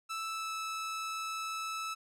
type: tone with pitch glide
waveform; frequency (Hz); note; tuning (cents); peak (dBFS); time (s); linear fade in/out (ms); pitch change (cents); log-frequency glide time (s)
sawtooth; 1318.5 to 1308.6; E6 to E6; 0 to -13; -32; 0.09-1.95; 20; -13; 0.26-0.54
effects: low-pass 11000 Hz 12 dB/octave